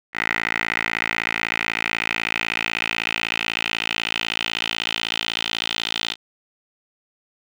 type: tone with band-pass filter sweep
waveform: 10% pulse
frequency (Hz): 56.1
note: A1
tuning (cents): +34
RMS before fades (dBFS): -25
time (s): 0.13-6.16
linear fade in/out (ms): 50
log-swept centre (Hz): 2000 to 3400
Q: 3.7
effects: none